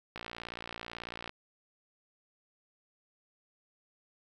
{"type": "click train", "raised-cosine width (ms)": 0.3, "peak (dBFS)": -24, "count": 67, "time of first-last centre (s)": [0.16, 1.294], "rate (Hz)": 58.2, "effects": ["10-bit"]}